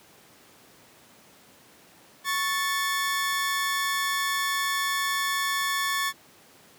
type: tone pair together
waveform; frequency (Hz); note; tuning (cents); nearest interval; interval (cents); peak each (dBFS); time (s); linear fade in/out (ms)
sawtooth; 1106 / 1755.7; C#6 / A6; -4 / -4; minor sixth; 800; -24; 2.24-6.13; 50
effects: pink hiss -54 dBFS RMS until 6.78 s + high-pass 150 Hz 12 dB/octave